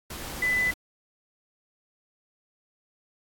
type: tone in noise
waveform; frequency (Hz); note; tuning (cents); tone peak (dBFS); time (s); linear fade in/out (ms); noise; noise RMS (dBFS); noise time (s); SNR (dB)
sine; 2000; B6; +21; -22; 0.42-0.71; 5; pink; -37; 0.1-0.74; +12
effects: AAC 64 kbps